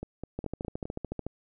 two click trains, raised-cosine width 2 ms, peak -20 / -23 dBFS, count 13 / 5, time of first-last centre 0.39-1.266 / 0.03-0.855 s, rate 13.7 / 4.85 Hz, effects none

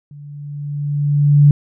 sine tone with level ramp, 145.1 Hz, D3, 21 cents flat, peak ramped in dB -34 to -4 dBFS, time 0.11-1.51 s, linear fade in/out 2 ms, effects none

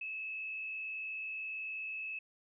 sine tone with frequency modulation, 2594 Hz, E7, 28 cents flat, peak -38 dBFS, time 0.01-2.19 s, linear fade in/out 5 ms, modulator 58.5 Hz, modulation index 0.79, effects none

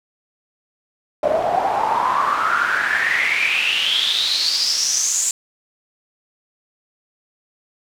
pink noise with band-pass filter sweep, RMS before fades -19 dBFS, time 1.23-5.31 s, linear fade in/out 2 ms, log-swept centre 600 to 7500 Hz, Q 8.6, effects none

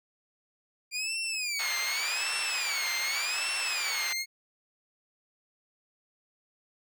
20% pulse tone with vibrato, 2379 Hz, D7, 22 cents sharp, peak -25 dBFS, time 0.91-4.26 s, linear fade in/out 50 ms, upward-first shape sine, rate 0.86 Hz, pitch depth 220 cents each way
white band-pass noise, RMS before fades -36 dBFS, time 1.59-4.13 s, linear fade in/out 5 ms, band 1000 to 3000 Hz, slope 12 dB/octave
effects none

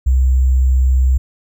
sine tone with sample-and-hold, 64.6 Hz, C2, 21 cents flat, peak -9 dBFS, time 0.06-1.18 s, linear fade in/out 10 ms, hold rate 7350 Hz, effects none

